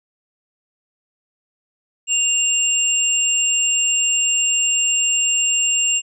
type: tone pair together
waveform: sine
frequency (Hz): 2794 / 7504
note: F7 / A#8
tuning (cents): 0 / +11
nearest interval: octave + perfect fourth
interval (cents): 1711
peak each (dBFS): -18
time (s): 2.07-6.02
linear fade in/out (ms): 50
effects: none